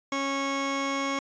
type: tone pair together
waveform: 25% pulse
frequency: 275 / 1100 Hz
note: C#4 / C#6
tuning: -14 / -14 cents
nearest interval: 2 octaves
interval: 2400 cents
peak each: -26 dBFS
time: 0.12-1.19 s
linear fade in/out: 2 ms
effects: resampled to 16000 Hz